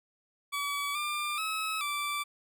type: tone with pitch steps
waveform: 20% pulse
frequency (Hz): 1142 / 1194 / 1288 / 1167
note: D6 / D6 / E6 / D6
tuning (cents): -49 / +28 / -41 / -11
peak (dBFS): -26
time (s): 0.52-2.24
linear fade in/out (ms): 20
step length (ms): 430
effects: none